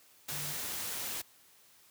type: tone in noise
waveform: sine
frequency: 146.83 Hz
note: D3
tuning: in tune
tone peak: -44 dBFS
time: 0.31-0.53 s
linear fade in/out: 10 ms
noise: white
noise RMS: -38 dBFS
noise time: 0.28-1.22 s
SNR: -9 dB
effects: white hiss -62 dBFS RMS until 1.9 s + high-pass 60 Hz 12 dB/octave